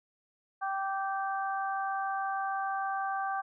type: harmonic tone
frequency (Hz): 389.5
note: G4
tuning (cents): -11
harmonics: 2 / 3 / 4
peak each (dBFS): -32 / -36 / -38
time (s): 0.61-3.42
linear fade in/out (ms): 20
effects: none